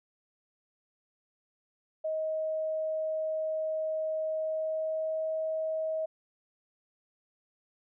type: tone with pitch glide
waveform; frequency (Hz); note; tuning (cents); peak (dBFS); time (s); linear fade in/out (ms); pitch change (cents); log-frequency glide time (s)
sine; 630 to 635.1; D#5 to D#5; +21 to +35; -29; 2.04-6.06; 10; +14; 4.26-5.3
effects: none